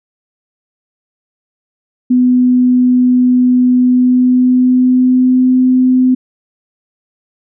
sine tone with pitch glide, 250 to 255.1 Hz, B3 to C4, +21 to -44 cents, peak -6 dBFS, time 2.1-6.15 s, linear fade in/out 10 ms, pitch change +35 cents, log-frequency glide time 3.78-5.54 s, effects none

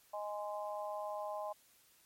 harmonic tone, 207.5 Hz, G#3, 1 cent flat, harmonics 3 / 4 / 5, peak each -41 / -43 / -45 dBFS, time 0.13-1.53 s, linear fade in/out 10 ms, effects white hiss -67 dBFS RMS until 2.05 s + MP3 64 kbps

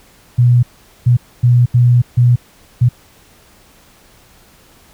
sine tone bursts at uneven times, 122 Hz, B2, 21 cents flat, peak -6 dBFS, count 6, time 0.38-0.63 / 1.06-1.17 / 1.43-1.66 / 1.74-2.02 / 2.17-2.36 / 2.81-2.89 s, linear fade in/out 10 ms, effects pink hiss -47 dBFS RMS until 4.93 s

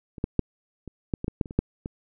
clicks, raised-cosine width 3 ms, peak -26 / -11 / -7 / -25 / -12 / -17 / -14 / -10 / -27 / -23 / -7 / -19 dBFS, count 12, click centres 0.182 / 0.241 / 0.393 / 0.877 / 1.138 / 1.244 / 1.281 / 1.412 / 1.458 / 1.509 / 1.59 / 1.859 s, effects none

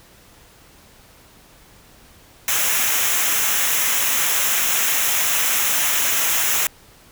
white noise with comb filter, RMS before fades -19 dBFS, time 2.48-6.67 s, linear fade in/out 2 ms, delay 0.22 ms, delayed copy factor -0.65, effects pink hiss -49 dBFS RMS until 7.11 s

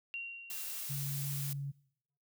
sine tone with exponential decay, 2756 Hz, F7, 24 cents flat, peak -36 dBFS, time 0.14-1.25 s, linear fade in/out 0 ms, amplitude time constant 240 ms
blue noise, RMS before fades -41 dBFS, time 0.5-1.53 s, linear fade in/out 2 ms
sine tone, 140 Hz, C#3, 18 cents sharp, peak -36 dBFS, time 0.89-1.72 s, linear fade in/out 20 ms
effects noise-tail reverb RT60 0.8 s tail -24 dB re dry

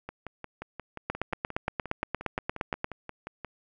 two click trains, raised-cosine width 0.5 ms, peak -13 / -22 dBFS, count 16 / 20, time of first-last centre 1.1-2.844 / 0.09-3.447 s, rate 8.6 / 5.66 Hz, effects none

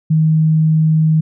sine tone, 157.6 Hz, D#3, 23 cents sharp, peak -9 dBFS, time 0.1-1.21 s, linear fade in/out 10 ms, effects none

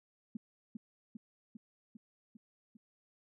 sine tone with echo, 222.3 Hz, A3, 18 cents sharp, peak -36 dBFS, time 0.35-0.37 s, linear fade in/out 5 ms, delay 400 ms, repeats 6, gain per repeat -3 dB, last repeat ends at 2.77 s, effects none

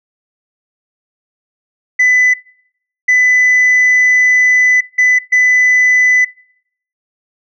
sine tone bursts at uneven times, 2000 Hz, B6, 21 cents sharp, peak -4 dBFS, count 4, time 1.99-2.34 / 3.08-4.81 / 4.98-5.19 / 5.32-6.25 s, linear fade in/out 10 ms, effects noise-tail reverb RT60 0.7 s tail -25 dB re dry + tanh soft clip ceiling -5 dBFS

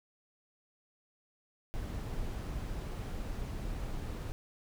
brown noise, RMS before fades -38 dBFS, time 1.74-4.32 s, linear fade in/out 0 ms, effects none

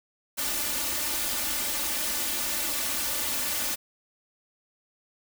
white noise with comb filter, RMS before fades -29 dBFS, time 0.37-3.76 s, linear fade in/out 20 ms, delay 3.4 ms, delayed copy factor +0.8, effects none

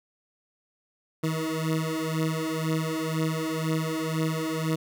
20% pulse beating tone pair, 158.3 / 160.3 Hz, D#3 / E3, +30 / -48 cents, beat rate 2 Hz, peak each -24 dBFS, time 1.23-4.76 s, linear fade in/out 10 ms, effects none

